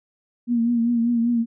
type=tone with vibrato; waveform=sine; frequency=235.2 Hz; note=A#3; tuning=16 cents sharp; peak=-17 dBFS; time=0.47-1.46 s; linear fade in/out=50 ms; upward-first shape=triangle; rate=5.1 Hz; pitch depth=54 cents each way; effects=none